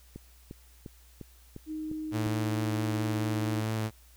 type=click train; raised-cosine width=3 ms; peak=-28 dBFS; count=7; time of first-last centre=0.16-2.265 s; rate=2.85 Hz
type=tone; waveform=sine; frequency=311.1 Hz; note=D#4; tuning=in tune; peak=-33 dBFS; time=1.66-3.64 s; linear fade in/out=50 ms
type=tone with vibrato; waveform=sawtooth; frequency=110 Hz; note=A2; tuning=in tune; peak=-25 dBFS; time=2.11-3.91 s; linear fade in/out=50 ms; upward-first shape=triangle; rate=4.5 Hz; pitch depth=16 cents each way
effects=added 60 Hz sine -55 dBFS peak until 4.16 s + white hiss -61 dBFS RMS until 4.16 s